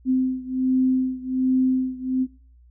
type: beating tone pair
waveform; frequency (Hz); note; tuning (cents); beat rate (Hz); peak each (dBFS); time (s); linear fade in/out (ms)
sine; 258.1 / 259.4; C4 / C4; -23 / -15; 1.3; -21 / -23; 0.05-2.27; 50
effects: noise-tail reverb RT60 0.4 s tail -18 dB re dry + added 60 Hz sine -49 dBFS peak until 2.7 s